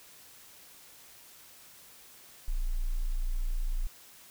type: tone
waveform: sine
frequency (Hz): 29.14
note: A#0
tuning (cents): 0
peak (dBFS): -27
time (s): 2.48-3.87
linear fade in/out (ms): 0
effects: white hiss -54 dBFS RMS until 4.3 s